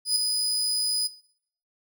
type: tone with ADSR envelope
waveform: 30% pulse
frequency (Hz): 4978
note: D#8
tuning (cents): 0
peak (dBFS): -15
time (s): 0.05-1.08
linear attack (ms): 110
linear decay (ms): 4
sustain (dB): -5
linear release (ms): 18
effects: noise-tail reverb RT60 0.6 s tail -18 dB re dry